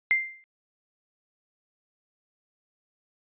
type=tone with exponential decay; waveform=sine; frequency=2093 Hz; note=C7; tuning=in tune; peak=-16 dBFS; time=0.11-0.44 s; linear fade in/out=0 ms; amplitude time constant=70 ms; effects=resampled to 8000 Hz